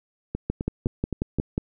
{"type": "two click trains", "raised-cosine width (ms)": 3, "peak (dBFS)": [-11, -14], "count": [7, 5], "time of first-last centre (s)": [[0.5, 1.579], [0.35, 1.386]], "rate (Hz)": [5.56, 3.86], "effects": []}